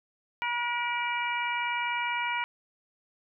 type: harmonic tone with a mistuned harmonic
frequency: 480.4 Hz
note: B4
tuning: 48 cents flat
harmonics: 2 / 3 / 4 / 5 / 6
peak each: -31 / -36 / -38 / -32 / -39 dBFS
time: 0.42-2.44 s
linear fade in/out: 0 ms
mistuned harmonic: 5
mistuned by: -48 cents
effects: none